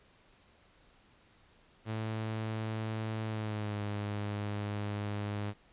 sawtooth tone with pitch glide, 110 to 103.23 Hz, A2 to G#2, 0 to -10 cents, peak -30 dBFS, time 1.85-5.54 s, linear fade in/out 50 ms, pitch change -110 cents, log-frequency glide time 3.26-3.8 s, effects pink hiss -64 dBFS RMS until 5.72 s + resampled to 8000 Hz

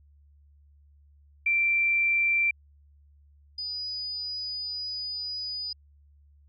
sine tone pair in turn, 2352 / 4951 Hz, D7 / D#8, +2 / -9 cents, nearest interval octave + minor second, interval 1289 cents, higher second, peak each -21 / -31 dBFS, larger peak first, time 1.46-2.51 / 3.58-5.73 s, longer second, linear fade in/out 5 ms, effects added 72 Hz sine -55 dBFS peak until 6.48 s

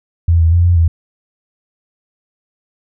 sine tone with pitch steps, 84.2 / 82 / 86.4 / 87.6 / 83 Hz, E2 / E2 / F2 / F2 / E2, +37 / -9 / -18 / +6 / +12 cents, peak -7 dBFS, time 0.28-0.88 s, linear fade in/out 5 ms, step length 120 ms, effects none

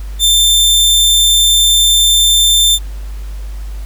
sawtooth tone, 3570 Hz, A7, 24 cents sharp, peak -4 dBFS, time 0.19-2.79 s, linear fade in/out 50 ms, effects added 50 Hz sine -21 dBFS peak until 3.85 s + pink hiss -41 dBFS RMS until 3.85 s

